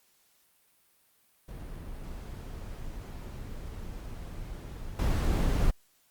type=noise with level steps; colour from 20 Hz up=brown; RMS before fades=-40 / -26 dBFS; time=1.48-5.71 s; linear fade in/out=10 ms; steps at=4.99 s; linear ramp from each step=2 ms; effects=white hiss -67 dBFS RMS until 6.1 s + Opus 48 kbps